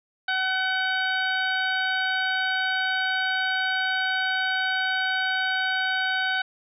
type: harmonic tone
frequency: 754 Hz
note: F#5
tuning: 32 cents sharp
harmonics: 1 / 2 / 3 / 4 / 5 / 6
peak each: -30 / -24 / -35 / -33 / -34 / -40 dBFS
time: 0.28-6.42 s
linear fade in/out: 5 ms
effects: none